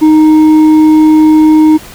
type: tone with hard clipping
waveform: sine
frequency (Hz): 310.5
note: D#4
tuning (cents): -3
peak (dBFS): -3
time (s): 0.01-1.78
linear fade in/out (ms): 20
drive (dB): 4
effects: pink hiss -31 dBFS RMS until 1.94 s